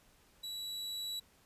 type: tone with level ramp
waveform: 40% pulse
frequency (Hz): 3920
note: B7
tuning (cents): -14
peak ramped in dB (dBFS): -39 to -36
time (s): 0.43-1.2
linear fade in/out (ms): 10
effects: pink hiss -66 dBFS RMS until 1.45 s + resampled to 32000 Hz